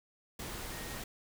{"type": "tone in noise", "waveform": "sine", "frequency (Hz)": 1864.7, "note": "A#6", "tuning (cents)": 0, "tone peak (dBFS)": -51, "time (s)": [0.72, 0.98], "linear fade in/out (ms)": 5, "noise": "pink", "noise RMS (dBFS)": -42, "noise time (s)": [0.39, 1.04], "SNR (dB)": -12, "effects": []}